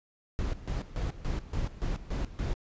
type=noise with tremolo; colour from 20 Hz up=brown; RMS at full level=-31 dBFS; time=0.39-2.54 s; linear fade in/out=0 ms; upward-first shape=square; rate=3.5 Hz; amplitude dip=80%; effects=resampled to 16000 Hz